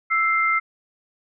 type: tone pair together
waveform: sine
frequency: 1324.2 / 2093 Hz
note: E6 / C7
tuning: +7 / 0 cents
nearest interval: minor sixth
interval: 793 cents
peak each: -20 dBFS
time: 0.1-0.6 s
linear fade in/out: 20 ms
effects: none